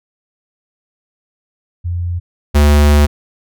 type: tone pair in turn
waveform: sine / square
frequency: 87.31 / 73.42 Hz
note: F2 / D2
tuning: 0 / 0 cents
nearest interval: minor third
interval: 300 cents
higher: first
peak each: -16 / -7 dBFS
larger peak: second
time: 1.84-2.2 / 2.54-3.07 s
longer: second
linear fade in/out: 20 ms
effects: none